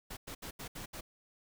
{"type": "noise bursts at uneven times", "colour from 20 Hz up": "pink", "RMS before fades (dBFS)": -44, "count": 6, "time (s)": [[0.1, 0.17], [0.27, 0.35], [0.42, 0.51], [0.59, 0.68], [0.75, 0.86], [0.93, 1.01]], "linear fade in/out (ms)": 10, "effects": []}